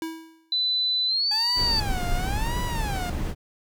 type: tone with exponential decay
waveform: square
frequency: 324 Hz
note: E4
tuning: 30 cents flat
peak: -27 dBFS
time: 0.02-0.53 s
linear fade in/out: 1 ms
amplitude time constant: 110 ms
type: tone with pitch glide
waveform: sine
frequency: 4000 to 4595 Hz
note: B7 to D8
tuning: +21 to -39 cents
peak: -21 dBFS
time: 0.52-1.8 s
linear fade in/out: 2 ms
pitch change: +240 cents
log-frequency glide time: 1.07-1.3 s
type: tone with vibrato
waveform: sawtooth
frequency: 830.6 Hz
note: G#5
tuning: in tune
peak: -27 dBFS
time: 1.31-3.1 s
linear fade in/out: 5 ms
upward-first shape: sine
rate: 0.96 Hz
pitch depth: 290 cents each way
type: noise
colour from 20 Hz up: brown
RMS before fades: -27 dBFS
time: 1.55-3.35 s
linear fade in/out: 50 ms
effects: none